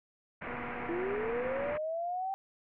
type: low-pass noise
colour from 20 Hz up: white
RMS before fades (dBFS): -41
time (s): 0.41-1.78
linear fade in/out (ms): 10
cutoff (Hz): 2300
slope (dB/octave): 48
type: click train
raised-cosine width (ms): 1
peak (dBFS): -32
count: 303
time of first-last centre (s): 0.47-1.718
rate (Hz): 242
type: linear sweep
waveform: sine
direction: up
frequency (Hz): 330.8 to 784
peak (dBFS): -32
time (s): 0.89-2.34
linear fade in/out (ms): 0
effects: none